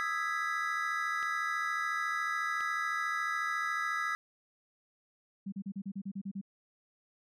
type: chord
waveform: triangle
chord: E major seventh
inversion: third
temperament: equal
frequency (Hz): 1244.5 / 1318.5 / 1661.2 / 1975.5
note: D#6 / E6 / G#6 / B6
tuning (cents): 0 / 0 / 0 / 0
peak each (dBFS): -35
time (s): 0-4.15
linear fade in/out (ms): 0
type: clicks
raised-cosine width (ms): 0.2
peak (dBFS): -30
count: 2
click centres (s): 1.228 / 2.607
type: tone bursts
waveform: sine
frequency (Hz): 196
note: G3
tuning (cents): 0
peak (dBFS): -35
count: 10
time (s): 5.46-6.414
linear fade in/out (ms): 10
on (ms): 63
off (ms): 36
effects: none